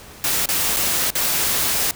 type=noise with dropouts; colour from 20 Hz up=white; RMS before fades=-20 dBFS; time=0.24-1.91 s; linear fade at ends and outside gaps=1 ms; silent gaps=0.458-0.488 / 0.764-0.768 / 1.104-1.153 s; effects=pink hiss -41 dBFS RMS until 1.95 s